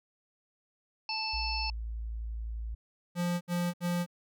harmonic tone, 880 Hz, A5, in tune, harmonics 1 / 3 / 5 / 6, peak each -37 / -37 / -37 / -37 dBFS, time 1.09-1.7 s, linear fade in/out 2 ms
sine tone, 55.8 Hz, A1, 25 cents sharp, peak -34 dBFS, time 1.33-2.75 s, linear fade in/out 10 ms
square tone bursts, 175 Hz, F3, 4 cents sharp, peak -29 dBFS, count 3, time 3.15-4.064 s, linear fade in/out 50 ms, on 260 ms, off 67 ms
effects none

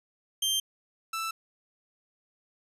sawtooth tone pair in turn, 3150 / 1324.4 Hz, G7 / E6, +8 / +8 cents, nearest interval octave + minor third, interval 1500 cents, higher first, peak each -22 / -27 dBFS, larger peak first, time 0.42-0.6 / 1.13-1.31 s, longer neither, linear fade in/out 5 ms, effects resampled to 32000 Hz

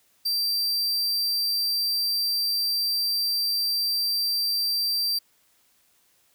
45% pulse tone, 4699 Hz, D8, in tune, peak -22 dBFS, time 0.25-5.19 s, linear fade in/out 10 ms, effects white hiss -64 dBFS RMS until 6.34 s

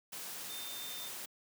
sine tone in noise, 3600 Hz, A7, 39 cents sharp, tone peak -45 dBFS, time 0.49-1.09 s, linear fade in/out 10 ms, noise white, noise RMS -44 dBFS, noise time 0.12-1.26 s, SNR -4 dB, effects high-pass 150 Hz 12 dB/octave

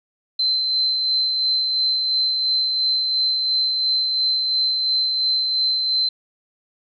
sine tone with tremolo, 4084 Hz, C8, 43 cents flat, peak -16 dBFS, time 0.39-6.09 s, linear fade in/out 5 ms, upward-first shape sine, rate 2.9 Hz, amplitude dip 30%, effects none

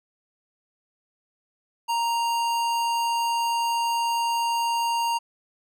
sine tone with hard clipping, 932.3 Hz, A#5, in tune, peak -24 dBFS, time 1.88-5.19 s, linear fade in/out 20 ms, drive 18 dB, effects none

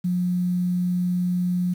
sine tone, 179 Hz, F3, 43 cents sharp, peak -20 dBFS, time 0.04-1.74 s, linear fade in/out 10 ms, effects 8-bit

